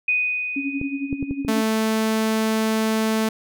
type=tone with exponential decay; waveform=sine; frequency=2489 Hz; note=D#7; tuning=in tune; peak=-16 dBFS; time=0.08-2.02 s; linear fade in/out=5 ms; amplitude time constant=420 ms
type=tone with tremolo; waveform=sine; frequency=277.2 Hz; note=C#4; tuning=in tune; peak=-21 dBFS; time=0.56-1.62 s; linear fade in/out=5 ms; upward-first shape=sine; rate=11 Hz; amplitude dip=75%
type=clicks; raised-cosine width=3 ms; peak=-15 dBFS; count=5; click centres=0.814 / 1.128 / 1.227 / 1.31 / 1.449 s
type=tone; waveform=sawtooth; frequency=220 Hz; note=A3; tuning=in tune; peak=-15 dBFS; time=1.48-3.29 s; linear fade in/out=5 ms
effects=none